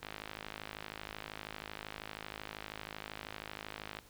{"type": "click train", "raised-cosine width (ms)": 0.3, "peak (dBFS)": -25, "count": 210, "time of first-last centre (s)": [0.03, 3.988], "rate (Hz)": 52.8, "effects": ["pink hiss -60 dBFS RMS until 4.09 s"]}